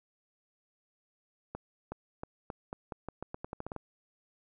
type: accelerating click train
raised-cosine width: 1 ms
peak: -24 dBFS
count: 15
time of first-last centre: 1.55-3.763 s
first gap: 370 ms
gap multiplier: 0.85
effects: none